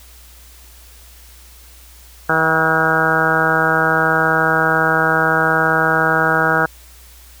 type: harmonic tone with a mistuned harmonic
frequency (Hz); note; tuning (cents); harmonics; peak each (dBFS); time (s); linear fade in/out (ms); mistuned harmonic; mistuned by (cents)
160.7; E3; -44; 1 / 2 / 3 / 4 / 5 / 6 / 7 / 8 / 9 / 10; -24 / -25 / -22 / -23 / -22 / -24 / -27 / -21 / -17 / -21; 2.29-6.66; 5; 5; -31
effects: added 60 Hz sine -42 dBFS peak until 7.4 s + white hiss -45 dBFS RMS until 7.4 s

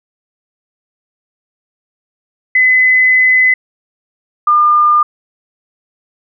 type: tone pair in turn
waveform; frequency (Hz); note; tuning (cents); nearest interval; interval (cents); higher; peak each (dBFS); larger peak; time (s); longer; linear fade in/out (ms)
sine; 2022 / 1204.9; B6 / D6; +40 / +44; major sixth; 896; first; -6; neither; 2.55-3.54 / 4.47-5.03; first; 5
effects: none

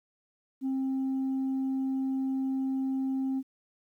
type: tone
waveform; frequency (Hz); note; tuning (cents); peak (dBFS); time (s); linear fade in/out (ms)
sine; 265.7; C4; +27; -25; 0.61-3.43; 50
effects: tanh soft clip ceiling -26 dBFS + 11-bit

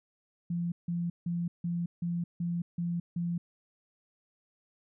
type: tone bursts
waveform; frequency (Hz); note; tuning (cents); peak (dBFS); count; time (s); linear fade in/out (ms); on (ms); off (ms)
sine; 172.1; F3; -25; -29; 8; 0.5-3.38; 5; 220; 160
effects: none

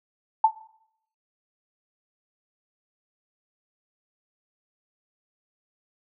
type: tone with exponential decay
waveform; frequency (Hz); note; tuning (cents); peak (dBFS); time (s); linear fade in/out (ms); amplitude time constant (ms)
sine; 882; A5; +4; -10; 0.44-0.53; 5; 19
effects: noise-tail reverb RT60 0.7 s tail -17 dB re dry

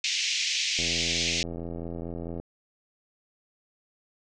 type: band-pass noise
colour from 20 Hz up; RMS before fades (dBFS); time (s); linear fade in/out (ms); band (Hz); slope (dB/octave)
pink; -28; 0.04-1.43; 2; 2200 to 6700; 48
type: click train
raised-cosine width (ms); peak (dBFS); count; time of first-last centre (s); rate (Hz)
2; -23; 137; 0.79-2.399; 84.5
effects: none

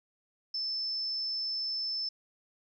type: tone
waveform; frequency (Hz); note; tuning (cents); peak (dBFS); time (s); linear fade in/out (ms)
sine; 5274; E8; 0; -31; 0.54-2.09; 5
effects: 12-bit

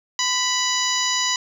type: harmonic tone with a mistuned harmonic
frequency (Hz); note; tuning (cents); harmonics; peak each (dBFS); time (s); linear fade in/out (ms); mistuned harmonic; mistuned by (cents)
987; B5; -1; 1 / 2 / 3 / 4 / 5 / 6 / 7; -27 / -27 / -27 / -27 / -27 / -27 / -27; 0.19-1.36; 2; 1; +44
effects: 8-bit

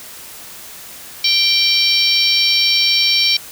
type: harmonic tone with a mistuned harmonic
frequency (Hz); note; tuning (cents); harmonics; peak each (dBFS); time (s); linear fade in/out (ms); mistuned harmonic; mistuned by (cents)
784; G5; 0; 3 / 4 / 5 / 6 / 7; -19 / -20 / -17 / -18 / -17; 1.24-3.37; 5; 6; -60
effects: white hiss -35 dBFS RMS until 3.51 s

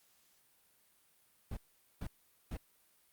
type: noise bursts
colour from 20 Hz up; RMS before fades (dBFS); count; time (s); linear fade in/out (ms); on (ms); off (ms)
brown; -40; 3; 1.51-2.57; 5; 60; 440
effects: white hiss -70 dBFS RMS until 3.12 s + Opus 48 kbps

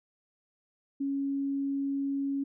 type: tone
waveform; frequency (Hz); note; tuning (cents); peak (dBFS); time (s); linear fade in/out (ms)
sine; 276.9; C#4; -2; -28; 1-2.44; 10
effects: none

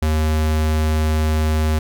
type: tone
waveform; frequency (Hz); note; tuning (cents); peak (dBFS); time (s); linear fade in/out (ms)
square; 77.78; D#2; 0; -16; 0.02-1.79; 5
effects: none

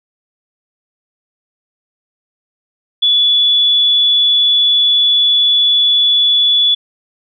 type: tone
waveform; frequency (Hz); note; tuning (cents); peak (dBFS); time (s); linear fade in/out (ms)
sine; 3431; A7; -44; -8; 3.02-6.75; 10
effects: none

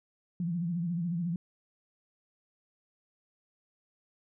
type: tone with vibrato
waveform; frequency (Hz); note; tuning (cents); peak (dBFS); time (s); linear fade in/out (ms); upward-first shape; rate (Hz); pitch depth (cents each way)
sine; 171.6; F3; -30; -29; 0.4-1.36; 2; sine; 14; 89
effects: none

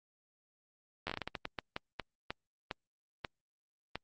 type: slowing click train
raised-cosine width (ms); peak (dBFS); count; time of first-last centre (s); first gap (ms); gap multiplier
0.3; -20; 17; 1.07-3.956; 11; 1.32
effects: Opus 48 kbps

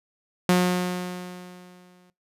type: tone with exponential decay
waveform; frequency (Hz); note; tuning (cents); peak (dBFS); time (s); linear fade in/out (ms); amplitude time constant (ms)
sawtooth; 180; F#3; -47; -12; 0.49-2.1; 2; 350
effects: noise-tail reverb RT60 0.2 s tail -22 dB re dry + resampled to 32000 Hz

